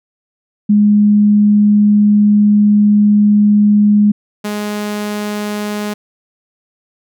sine / sawtooth tone pair in turn, 207.7 / 208.4 Hz, G#3 / G#3, 0 / +6 cents, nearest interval unison, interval 6 cents, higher second, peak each -6 / -14 dBFS, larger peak first, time 0.69-4.12 / 4.44-5.94 s, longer first, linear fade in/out 10 ms, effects none

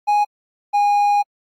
triangle tone pair in turn, 829 / 819.5 Hz, G#5 / G#5, -3 / -23 cents, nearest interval unison, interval 20 cents, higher first, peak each -11 dBFS, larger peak neither, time 0.07-0.25 / 0.73-1.23 s, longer second, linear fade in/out 20 ms, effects AAC 64 kbps

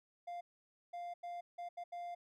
triangle tone bursts at uneven times, 698.5 Hz, F5, in tune, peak -40 dBFS, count 6, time 0.27-0.41 / 0.93-1.14 / 1.23-1.41 / 1.58-1.69 / 1.77-1.84 / 1.92-2.15 s, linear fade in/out 10 ms, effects none

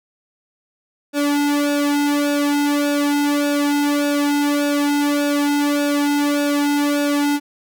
sawtooth tone with flanger, 289.1 Hz, D4, 27 cents flat, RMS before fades -18 dBFS, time 1.13-7.4 s, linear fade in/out 50 ms, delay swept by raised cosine 0.96 to 1.76 ms, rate 1.7 Hz, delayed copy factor -0.9, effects none

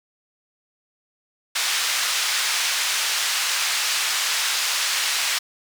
white band-pass noise, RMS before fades -23 dBFS, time 1.55-5.39 s, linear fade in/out 10 ms, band 1200 to 5900 Hz, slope 12 dB/octave, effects none

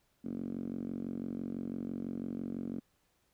5% pulse tone with band-pass filter, 46 Hz, F#1, 9 cents flat, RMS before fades -39 dBFS, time 0.24-2.8 s, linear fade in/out 10 ms, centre 240 Hz, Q 4.2, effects pink hiss -74 dBFS RMS until 3.33 s

